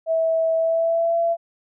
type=tone with pitch glide; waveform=sine; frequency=651 to 674.3 Hz; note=E5 to E5; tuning=-22 to +39 cents; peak=-17 dBFS; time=0.06-1.37 s; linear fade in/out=50 ms; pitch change=+61 cents; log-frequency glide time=0.55-1.18 s; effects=none